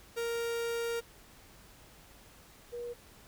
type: tone pair in turn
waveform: 45% pulse / sine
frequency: 466.2 / 479.3 Hz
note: A#4 / A#4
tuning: 0 / +48 cents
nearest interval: unison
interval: 48 cents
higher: second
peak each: -32 / -37 dBFS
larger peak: first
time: 0.16-1.01 / 2.72-2.94 s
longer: first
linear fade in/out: 20 ms
effects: added 50 Hz sine -65 dBFS peak until 3.27 s + pink hiss -57 dBFS RMS until 3.27 s

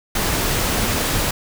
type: noise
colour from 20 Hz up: pink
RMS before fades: -20 dBFS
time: 0.15-1.31 s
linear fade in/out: 5 ms
effects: none

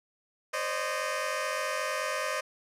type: tone cluster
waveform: 15% pulse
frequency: 519 / 564 / 613 Hz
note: C5 / C#5 / D#5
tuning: -14 / +30 / -26 cents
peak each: -28 / -31 / -26 dBFS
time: 0.53-2.41 s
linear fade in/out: 10 ms
effects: low-pass 11000 Hz 12 dB/octave

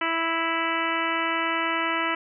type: harmonic tone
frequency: 329.6 Hz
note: E4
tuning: in tune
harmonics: 1 / 2 / 3 / 4 / 5 / 6 / 7 / 8 / 9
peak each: -32 / -34 / -30 / -29 / -34 / -30 / -33 / -35 / -35 dBFS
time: 0.01-2.15 s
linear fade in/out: 5 ms
effects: none

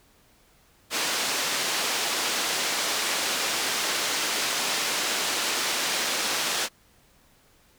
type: band-pass noise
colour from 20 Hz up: white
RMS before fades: -27 dBFS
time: 0.9-6.69 s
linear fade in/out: 50 ms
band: 260 to 5900 Hz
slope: 12 dB/octave
effects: pink hiss -60 dBFS RMS until 7.78 s

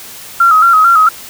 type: tone with vibrato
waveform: sine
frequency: 1318.5 Hz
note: E6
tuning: in tune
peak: -4 dBFS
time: 0.4-1.09 s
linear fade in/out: 5 ms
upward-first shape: square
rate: 4.5 Hz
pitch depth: 69 cents each way
effects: white hiss -31 dBFS RMS until 1.29 s

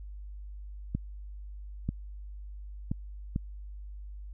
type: clicks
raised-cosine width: 5 ms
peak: -17 dBFS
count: 4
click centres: 0.95 / 1.89 / 2.915 / 3.361 s
effects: added 50 Hz sine -40 dBFS peak until 4.33 s

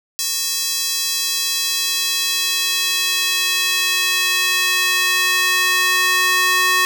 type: tone with high-pass filter sweep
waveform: square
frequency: 367.7 Hz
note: F#4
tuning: 11 cents flat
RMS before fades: -18 dBFS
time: 0.19-6.85 s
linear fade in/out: 0 ms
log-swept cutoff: 5300 to 1500 Hz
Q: 1.3
effects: 7-bit

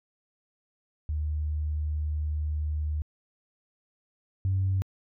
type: tone pair in turn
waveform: sine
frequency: 75.9 / 95.29 Hz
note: D#2 / G2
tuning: -42 / -49 cents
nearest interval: major third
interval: 393 cents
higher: second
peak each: -26 / -22 dBFS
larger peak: second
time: 1.09-3.02 / 4.45-4.82 s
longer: first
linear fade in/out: 0 ms
effects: tanh soft clip ceiling -19 dBFS

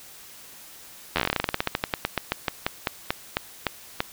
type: slowing click train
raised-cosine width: 0.3 ms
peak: -6 dBFS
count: 30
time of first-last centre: 1.16-4.004 s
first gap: 11 ms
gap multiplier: 1.13
effects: white hiss -46 dBFS RMS until 4.12 s

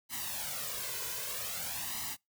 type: noise with flanger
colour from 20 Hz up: white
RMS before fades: -38 dBFS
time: 0.09-2.17 s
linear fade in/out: 50 ms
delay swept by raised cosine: 1 to 2 ms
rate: 0.52 Hz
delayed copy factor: +0.75
effects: noise-tail reverb RT60 0.2 s tail -26 dB re dry + high-pass 60 Hz 12 dB/octave

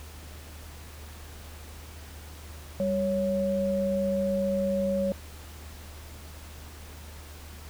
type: tone pair together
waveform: sine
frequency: 196.01 / 554.4 Hz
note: G3 / C#5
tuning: 0 / 0 cents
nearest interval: octave + tritone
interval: 1800 cents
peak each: -28 / -26 dBFS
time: 2.8-5.12 s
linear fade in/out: 0 ms
effects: added 76 Hz sine -43 dBFS peak until 7.69 s + pink hiss -48 dBFS RMS until 7.69 s

